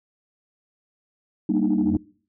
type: chord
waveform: sine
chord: Eb major seventh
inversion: first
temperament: equal with one note detuned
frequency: 196 / 233.1 / 298.3 / 311.1 Hz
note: G3 / Bb3 / D4 / Eb4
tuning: 0 / 0 / +27 / 0 cents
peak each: -23 dBFS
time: 1.49-1.97 s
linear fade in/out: 5 ms
type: tone with exponential growth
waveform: sine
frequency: 90 Hz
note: F#2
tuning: 47 cents flat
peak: -23 dBFS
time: 1.67-1.97 s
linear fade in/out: 5 ms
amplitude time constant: 64 ms
effects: noise-tail reverb RT60 0.5 s tail -25 dB re dry + tanh soft clip ceiling -12 dBFS